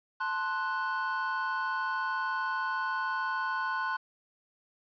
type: chord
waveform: triangle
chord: F# diminished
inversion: first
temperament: equal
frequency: 880 / 1046.5 / 1480 Hz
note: A5 / C6 / F#6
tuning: 0 / 0 / 0 cents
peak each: -35 / -31 / -31 dBFS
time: 0.2-3.97 s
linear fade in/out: 10 ms
effects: resampled to 11025 Hz + 10-bit